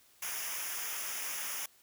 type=noise with comb filter; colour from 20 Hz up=white; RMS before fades=-38 dBFS; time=0.22-1.66 s; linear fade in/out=5 ms; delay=0.24 ms; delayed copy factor=-0.8; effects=white hiss -64 dBFS RMS until 1.82 s